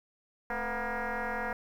sine tone with frequency modulation, 455.9 Hz, A#4, 39 cents flat, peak -30 dBFS, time 0.5-1.53 s, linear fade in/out 2 ms, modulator 239 Hz, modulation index 6.1, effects tanh soft clip ceiling -26 dBFS + 10-bit

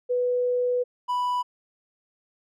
sine / triangle tone pair in turn, 493.9 / 987.8 Hz, B4 / B5, 0 / 0 cents, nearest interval octave, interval 1200 cents, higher second, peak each -21 dBFS, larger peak neither, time 0.09-0.84 / 1.08-1.43 s, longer first, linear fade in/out 20 ms, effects none

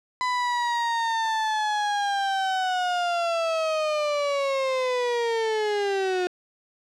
35% pulse linear sweep, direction down, 1005 to 357.6 Hz, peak -21 dBFS, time 0.21-6.27 s, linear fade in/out 0 ms, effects low-pass 5000 Hz 12 dB/octave

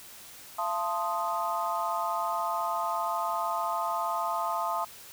sine chord, F dominant seventh, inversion none, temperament equal with one note detuned, 681.3 / 880 / 1046.5 / 1244.5 Hz, F5 / A5 / C6 / Eb6, -43 / 0 / 0 / 0 cents, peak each -33 dBFS, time 0.58-4.85 s, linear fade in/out 10 ms, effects white hiss -48 dBFS RMS until 5.12 s

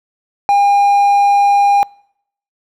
triangle tone, 807 Hz, G#5, 50 cents flat, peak -6 dBFS, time 0.49-1.83 s, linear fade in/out 0 ms, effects noise-tail reverb RT60 0.7 s tail -26 dB re dry

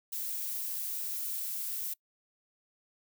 violet noise, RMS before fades -36 dBFS, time 0.12-1.94 s, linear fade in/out 10 ms, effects noise-tail reverb RT60 0.1 s tail -25 dB re dry

